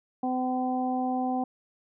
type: harmonic tone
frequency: 254.8 Hz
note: C4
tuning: 46 cents flat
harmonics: 1 / 2 / 3 / 4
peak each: -28 / -37 / -29 / -43 dBFS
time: 0.23-1.44 s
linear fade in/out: 5 ms
effects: none

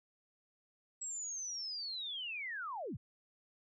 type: linear sweep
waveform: sine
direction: down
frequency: 7760 to 64.3 Hz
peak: -39 dBFS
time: 1.01-2.97 s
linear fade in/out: 10 ms
effects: none

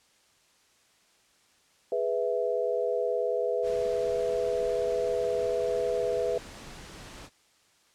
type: chord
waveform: sine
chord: E major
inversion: first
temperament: equal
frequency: 415.3 / 493.9 / 659.3 Hz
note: G#4 / B4 / E5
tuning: 0 / 0 / 0 cents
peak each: -31 / -28 / -31 dBFS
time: 1.92-6.38 s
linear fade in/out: 2 ms
type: noise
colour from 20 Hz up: pink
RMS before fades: -45 dBFS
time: 3.62-7.3 s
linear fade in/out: 50 ms
effects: white hiss -64 dBFS RMS until 7.94 s + low-pass 8000 Hz 12 dB/octave

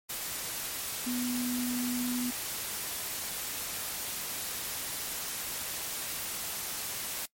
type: tone in noise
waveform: sine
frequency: 246.9 Hz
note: B3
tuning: in tune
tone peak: -30 dBFS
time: 1.06-2.31 s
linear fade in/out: 10 ms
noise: white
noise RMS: -36 dBFS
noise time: 0.09-7.26 s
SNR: +3 dB
effects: noise-tail reverb RT60 0.1 s tail -22 dB re dry + MP3 64 kbps

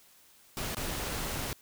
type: noise with dropouts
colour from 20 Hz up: pink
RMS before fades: -35 dBFS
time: 0.57-1.53 s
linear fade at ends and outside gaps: 0 ms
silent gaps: 0.747-0.769 s
effects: white hiss -60 dBFS RMS until 1.61 s

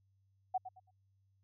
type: tone with echo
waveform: sine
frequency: 747 Hz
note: F#5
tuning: 16 cents sharp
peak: -30 dBFS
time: 0.54-0.58 s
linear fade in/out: 10 ms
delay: 110 ms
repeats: 3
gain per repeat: -12 dB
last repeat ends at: 0.91 s
effects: added 97 Hz sine -70 dBFS peak until 1.43 s

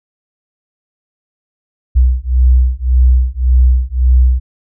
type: beating tone pair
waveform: sine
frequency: 62 / 63.8 Hz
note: B1 / C2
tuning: +7 / -43 cents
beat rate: 1.8 Hz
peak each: -10 dBFS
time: 1.95-4.4 s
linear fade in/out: 20 ms
effects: none

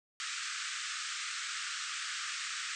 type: band-pass noise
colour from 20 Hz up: pink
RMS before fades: -39 dBFS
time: 0.2-2.75 s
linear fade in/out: 0 ms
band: 1200 to 8400 Hz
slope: 96 dB/octave
effects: none

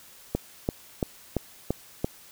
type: click train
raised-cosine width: 2 ms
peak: -11 dBFS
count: 6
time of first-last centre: 0.35-2.045 s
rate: 2.95 Hz
effects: white hiss -51 dBFS RMS until 2.31 s

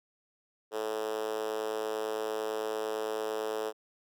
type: tone with high-pass filter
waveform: 5% pulse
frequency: 108.9 Hz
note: A2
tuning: 17 cents flat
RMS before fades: -34 dBFS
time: 0.71-3.73 s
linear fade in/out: 50 ms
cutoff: 440 Hz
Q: 4.5
effects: none

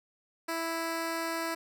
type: tone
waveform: 10% pulse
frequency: 329.8 Hz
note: E4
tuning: 1 cent sharp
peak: -23 dBFS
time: 0.48-1.55 s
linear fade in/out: 10 ms
effects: none

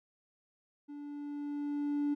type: tone with level ramp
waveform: triangle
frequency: 290.1 Hz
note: D4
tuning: 21 cents flat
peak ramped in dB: -41 to -25 dBFS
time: 0.88-2.15 s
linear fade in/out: 20 ms
effects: tanh soft clip ceiling -24 dBFS

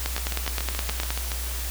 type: two click trains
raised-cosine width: 0.2 ms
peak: -9 / -12 dBFS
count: 11 / 9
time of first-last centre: 0.06-1.105 / 0.18-1.318 s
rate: 9.57 / 7.03 Hz
effects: added 60 Hz sine -29 dBFS peak until 1.7 s + white hiss -34 dBFS RMS until 1.7 s

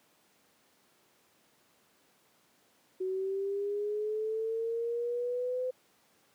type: linear sweep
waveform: sine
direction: up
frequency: 371.4 to 511 Hz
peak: -30 dBFS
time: 3-5.71 s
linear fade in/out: 10 ms
effects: pink hiss -67 dBFS RMS until 6.34 s + high-pass 200 Hz 12 dB/octave

